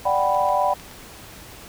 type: chord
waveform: sine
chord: G major seventh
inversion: second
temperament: equal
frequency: 587.3 / 740 / 784 / 987.8 Hz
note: D5 / F#5 / G5 / B5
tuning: 0 / 0 / 0 / 0 cents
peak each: -23 / -23 / -23 / -22 dBFS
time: 0.05-0.74 s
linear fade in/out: 10 ms
type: clicks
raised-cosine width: 0.2 ms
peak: -24 dBFS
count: 4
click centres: 0.347 / 0.489 / 0.798 / 0.913 s
effects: pink hiss -42 dBFS RMS until 1.68 s